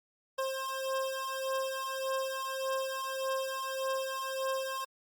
25% pulse beating tone pair, 530 / 531.7 Hz, C5 / C5, +22 / +28 cents, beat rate 1.7 Hz, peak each -32 / -32 dBFS, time 0.38-4.85 s, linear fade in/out 10 ms, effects Opus 48 kbps

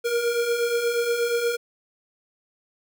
square beating tone pair, 465.8 / 474.2 Hz, A#4 / A#4, -1 / +30 cents, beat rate 8.4 Hz, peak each -30 / -23 dBFS, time 0.04-1.57 s, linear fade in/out 20 ms, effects none

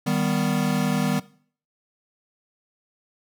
square chord, Eb augmented, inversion none, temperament equal, 155.56 / 196 / 246.9 Hz, Eb3 / G3 / B3, 0 / 0 / 0 cents, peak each -26 dBFS, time 0.06-1.2 s, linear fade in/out 10 ms, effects noise-tail reverb RT60 0.5 s tail -19 dB re dry

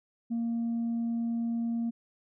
sine tone, 232.3 Hz, A#3, 6 cents flat, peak -26 dBFS, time 0.3-1.91 s, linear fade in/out 20 ms, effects tanh soft clip ceiling -26 dBFS

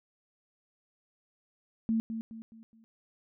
sine tone with echo, 224.7 Hz, A3, 37 cents sharp, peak -25 dBFS, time 1.89-2 s, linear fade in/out 0 ms, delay 210 ms, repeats 4, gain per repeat -8 dB, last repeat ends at 2.84 s, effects none

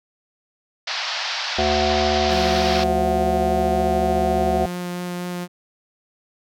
white band-pass noise, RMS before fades -26 dBFS, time 0.87-2.84 s, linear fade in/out 5 ms, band 620 to 5300 Hz, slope 48 dB/octave
harmonic tone, 74.2 Hz, D2, 18 cents sharp, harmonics 1 / 3 / 5 / 7 / 9 / 10, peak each -26 / -27 / -24 / -28 / -23 / -22 dBFS, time 1.58-4.66 s, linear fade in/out 5 ms
sawtooth tone with vibrato, 177.6 Hz, F3, 29 cents sharp, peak -22 dBFS, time 2.28-5.48 s, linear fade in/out 50 ms, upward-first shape sine, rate 4.1 Hz, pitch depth 8 cents each way
effects none

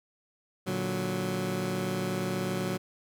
20% pulse chord, Bb augmented, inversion none, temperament equal, 116.54 / 146.83 / 185 Hz, Bb2 / D3 / F#3, 0 / 0 / 0 cents, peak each -31 / -32 / -26 dBFS, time 0.66-2.78 s, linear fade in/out 20 ms, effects none

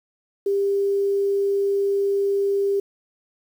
sine tone with quantisation, 398 Hz, G4, 26 cents sharp, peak -18 dBFS, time 0.46-2.8 s, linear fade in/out 5 ms, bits 8, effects none

